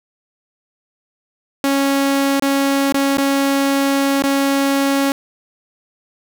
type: tone with dropouts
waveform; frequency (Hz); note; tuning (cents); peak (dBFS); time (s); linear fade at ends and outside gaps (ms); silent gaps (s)
sawtooth; 276.1; C#4; -7; -10; 1.64-5.12; 1; 2.397-2.423 / 2.924-2.943 / 3.171-3.182 / 4.222-4.238
effects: 7-bit